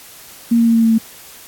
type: tone with pitch steps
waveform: sine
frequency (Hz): 233.1 / 231.4 / 229.6 / 227.9 / 226.2 / 224.5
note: A#3 / A#3 / A#3 / A#3 / A3 / A3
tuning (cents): 0 / -13 / -26 / -39 / +48 / +35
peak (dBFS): -9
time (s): 0.51-0.984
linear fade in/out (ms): 10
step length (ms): 79
effects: white hiss -39 dBFS RMS until 1.47 s + AAC 64 kbps